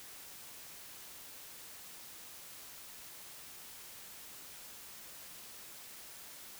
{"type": "silence", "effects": ["white hiss -51 dBFS RMS until 6.59 s"]}